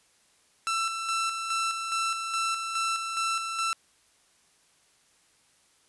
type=tone with tremolo; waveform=sawtooth; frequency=1336 Hz; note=E6; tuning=23 cents sharp; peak=-22 dBFS; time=0.67-3.73 s; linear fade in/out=0 ms; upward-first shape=square; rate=2.4 Hz; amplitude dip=45%; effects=white hiss -64 dBFS RMS until 5.88 s + resampled to 24000 Hz